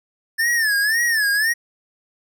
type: tone with vibrato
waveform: square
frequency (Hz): 1760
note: A6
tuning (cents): 0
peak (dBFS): -17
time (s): 0.38-1.54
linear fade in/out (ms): 20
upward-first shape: sine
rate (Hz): 1.9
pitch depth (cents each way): 140
effects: none